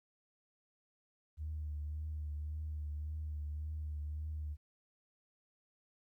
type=tone with vibrato; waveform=sine; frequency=75.8 Hz; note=D#2; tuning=45 cents flat; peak=-37 dBFS; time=1.37-4.57 s; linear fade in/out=50 ms; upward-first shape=triangle; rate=1.8 Hz; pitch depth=42 cents each way; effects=tanh soft clip ceiling -33 dBFS + 13-bit